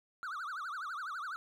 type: tone with vibrato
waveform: triangle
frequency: 1318.5 Hz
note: E6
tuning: in tune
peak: -36 dBFS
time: 0.23-1.36 s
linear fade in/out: 0 ms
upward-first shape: triangle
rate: 12 Hz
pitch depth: 300 cents each way
effects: none